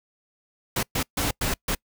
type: noise bursts at uneven times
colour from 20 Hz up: pink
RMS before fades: -25 dBFS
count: 5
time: 0.76-0.83 / 0.95-1.03 / 1.17-1.31 / 1.41-1.54 / 1.68-1.75 s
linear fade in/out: 5 ms
effects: noise-tail reverb RT60 0.1 s tail -26 dB re dry